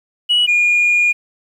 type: tone pair in turn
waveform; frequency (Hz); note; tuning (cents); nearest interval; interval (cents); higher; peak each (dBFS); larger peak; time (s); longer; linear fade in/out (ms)
sine; 2926 / 2429; F#7 / D#7; -20 / -42; minor third; 322; first; -9; neither; 0.29-0.47 / 0.47-1.13; second; 20
effects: tanh soft clip ceiling -8 dBFS + 8-bit